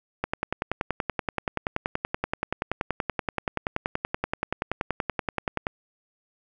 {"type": "click train", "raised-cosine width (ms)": 0.5, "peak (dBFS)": -10, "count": 58, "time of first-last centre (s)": [0.24, 5.669], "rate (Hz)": 10.5, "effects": []}